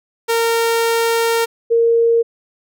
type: tone pair in turn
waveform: sawtooth / sine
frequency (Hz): 460.2 / 463.1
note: A#4 / A#4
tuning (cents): -22 / -11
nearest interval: unison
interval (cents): 11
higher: second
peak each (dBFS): -10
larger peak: neither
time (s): 0.28-1.46 / 1.7-2.23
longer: first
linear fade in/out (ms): 20
effects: none